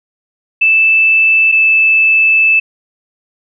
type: tone pair in turn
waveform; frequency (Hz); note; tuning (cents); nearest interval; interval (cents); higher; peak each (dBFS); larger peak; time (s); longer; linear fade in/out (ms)
sine; 2637 / 2628; E7 / E7; 0 / -6; unison; 6; first; -6; neither; 0.61-1.52 / 1.52-2.6; second; 10
effects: none